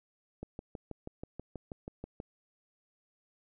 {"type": "click train", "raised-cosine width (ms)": 2, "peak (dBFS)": -27, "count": 12, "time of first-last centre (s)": [0.43, 2.201], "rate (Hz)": 6.21, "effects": []}